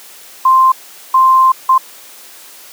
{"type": "tone bursts at uneven times", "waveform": "sine", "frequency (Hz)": 1046.5, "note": "C6", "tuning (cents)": 0, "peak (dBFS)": -5, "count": 3, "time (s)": [[0.45, 0.72], [1.14, 1.52], [1.69, 1.78]], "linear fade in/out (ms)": 5, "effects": ["white hiss -37 dBFS RMS until 2.72 s", "high-pass 300 Hz 12 dB/octave"]}